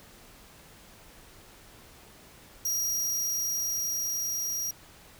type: tone with level ramp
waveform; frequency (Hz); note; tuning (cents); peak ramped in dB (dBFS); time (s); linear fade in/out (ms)
sawtooth; 5710; F8; +37; -24 to -27; 2.65-4.71; 5
effects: pink hiss -53 dBFS RMS until 5.19 s